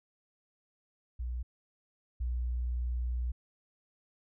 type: tone pair in turn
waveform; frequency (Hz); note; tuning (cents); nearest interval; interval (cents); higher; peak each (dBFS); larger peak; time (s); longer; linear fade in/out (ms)
sine; 60.8 / 60.8; B1 / B1; -26 / -26; unison; 0; neither; -33 / -30; second; 1.19-1.43 / 2.2-3.32; second; 10
effects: none